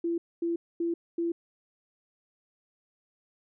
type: tone bursts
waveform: sine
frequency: 338.2 Hz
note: E4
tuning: 44 cents sharp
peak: -26 dBFS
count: 4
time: 0.04-1.32 s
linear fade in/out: 5 ms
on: 140 ms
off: 240 ms
effects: none